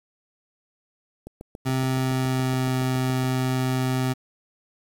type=click train; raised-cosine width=2 ms; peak=-24 dBFS; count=15; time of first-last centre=1.27-3.239 s; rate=7.11 Hz
type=tone with pitch glide; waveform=25% pulse; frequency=130.81 to 129.23 Hz; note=C3 to C3; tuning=0 to -21 cents; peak=-18 dBFS; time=1.65-4.14 s; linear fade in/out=20 ms; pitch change=-21 cents; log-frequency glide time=1.78-2.78 s
effects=8-bit